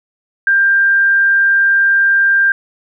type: tone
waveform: sine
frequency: 1590 Hz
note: G6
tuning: 24 cents sharp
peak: -8 dBFS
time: 0.47-2.52 s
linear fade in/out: 2 ms
effects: none